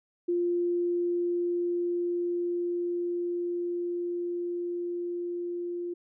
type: tone with level ramp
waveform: sine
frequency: 349.2 Hz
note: F4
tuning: in tune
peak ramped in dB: -24 to -31 dBFS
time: 0.28-5.94 s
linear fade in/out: 10 ms
effects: none